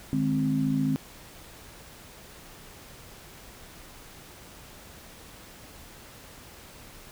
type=chord; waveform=sine; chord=Ab major; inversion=second; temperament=equal with one note detuned; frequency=152.1 / 207.7 / 261.6 Hz; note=Eb3 / Ab3 / C4; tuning=-39 / 0 / 0 cents; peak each=-28 / -31 / -25 dBFS; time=0.13-0.96 s; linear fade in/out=0 ms; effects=pink hiss -48 dBFS RMS until 7.11 s